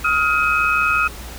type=tone cluster; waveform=sine; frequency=1266 / 1411 / 2534 Hz; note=D#6 / F6 / D#7; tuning=+30 / +17 / +31 cents; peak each=-19 dBFS; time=0.04-1.08 s; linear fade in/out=10 ms; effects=added 60 Hz sine -34 dBFS peak until 1.38 s + pink hiss -36 dBFS RMS until 1.38 s